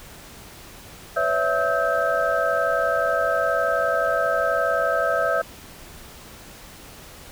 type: tone cluster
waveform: sine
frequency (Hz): 509 / 568 / 660 / 1290 / 1565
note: C5 / C#5 / E5 / E6 / G6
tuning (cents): -48 / +42 / +2 / -38 / -3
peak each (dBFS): -28 / -26 / -23 / -25 / -26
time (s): 1.16-5.42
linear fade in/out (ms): 10
effects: pink hiss -43 dBFS RMS until 7.31 s